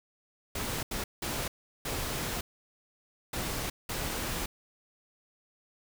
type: noise bursts at uneven times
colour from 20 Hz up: pink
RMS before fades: -34 dBFS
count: 6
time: 0.55-0.83 / 0.91-1.04 / 1.22-1.48 / 1.85-2.41 / 3.33-3.7 / 3.89-4.46 s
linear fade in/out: 5 ms
effects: none